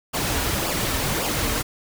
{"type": "noise with flanger", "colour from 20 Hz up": "pink", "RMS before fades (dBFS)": -24, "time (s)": [0.13, 1.63], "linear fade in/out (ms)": 20, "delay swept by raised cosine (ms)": [0.49, 5.89], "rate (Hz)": 1.8, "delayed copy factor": -0.6, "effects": []}